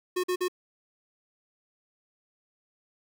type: tone bursts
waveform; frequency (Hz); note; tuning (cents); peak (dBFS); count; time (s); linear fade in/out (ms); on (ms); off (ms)
square; 363.1; F#4; -33; -26; 3; 0.16-0.483; 10; 77; 46
effects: 10-bit